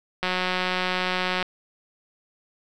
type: click train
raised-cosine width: 0.3 ms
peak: -9 dBFS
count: 220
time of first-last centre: 0.23-1.427 s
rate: 183 Hz
effects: none